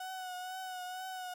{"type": "tone with vibrato", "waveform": "35% pulse", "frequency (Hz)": 740, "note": "F#5", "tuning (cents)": 0, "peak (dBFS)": -38, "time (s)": [0, 1.34], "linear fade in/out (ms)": 5, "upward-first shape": "triangle", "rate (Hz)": 2.1, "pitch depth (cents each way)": 39, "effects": []}